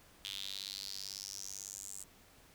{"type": "tone with high-pass filter sweep", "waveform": "square", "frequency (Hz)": 49, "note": "G1", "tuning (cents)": 0, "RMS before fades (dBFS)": -45, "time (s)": [0.24, 2.04], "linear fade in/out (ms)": 10, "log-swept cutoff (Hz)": [3300, 7900], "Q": 5, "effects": ["pink hiss -62 dBFS RMS until 2.54 s"]}